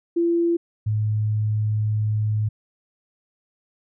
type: tone pair in turn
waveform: sine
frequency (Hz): 340 / 107.09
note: F4 / A2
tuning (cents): -46 / -46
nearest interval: octave + minor sixth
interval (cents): 2000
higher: first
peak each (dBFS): -17 / -19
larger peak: first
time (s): 0.16-0.57 / 0.86-2.49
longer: second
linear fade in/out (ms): 10
effects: none